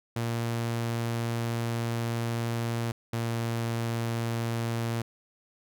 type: tone pair in turn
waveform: sawtooth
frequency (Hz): 116.54 / 115.87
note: A#2 / A#2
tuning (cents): 0 / -10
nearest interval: unison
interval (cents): 10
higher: first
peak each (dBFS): -24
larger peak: neither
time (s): 0.16-2.92 / 3.13-5.02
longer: first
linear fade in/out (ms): 5
effects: none